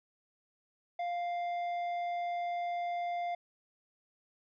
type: tone with tanh clipping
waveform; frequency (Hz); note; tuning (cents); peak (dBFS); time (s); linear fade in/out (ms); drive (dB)
sine; 699; F5; +1; -34; 0.99-3.35; 5; 8
effects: none